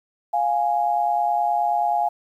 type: tone pair together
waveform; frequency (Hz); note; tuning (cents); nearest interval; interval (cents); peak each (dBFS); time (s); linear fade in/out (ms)
sine; 701.1 / 830.6; F5 / G#5; +7 / 0; minor third; 293; -21; 0.33-2.09; 10
effects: 9-bit